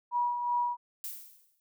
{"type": "tone with tremolo", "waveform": "sine", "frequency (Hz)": 966, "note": "B5", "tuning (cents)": -39, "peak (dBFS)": -25, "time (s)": [0.11, 0.77], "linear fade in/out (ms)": 50, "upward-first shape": "sine", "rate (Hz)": 2.7, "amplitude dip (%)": 50}
{"type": "noise with exponential decay", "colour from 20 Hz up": "violet", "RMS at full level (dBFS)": -36, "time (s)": [1.04, 1.6], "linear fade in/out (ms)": 1, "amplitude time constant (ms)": 120}
{"effects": []}